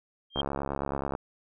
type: tone with exponential growth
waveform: sine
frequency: 3192 Hz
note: G7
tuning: 31 cents sharp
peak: -22 dBFS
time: 0.3-0.41 s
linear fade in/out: 5 ms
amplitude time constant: 22 ms
type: click train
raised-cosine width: 1 ms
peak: -17 dBFS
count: 56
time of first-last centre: 0.36-1.151 s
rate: 69.5 Hz
effects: none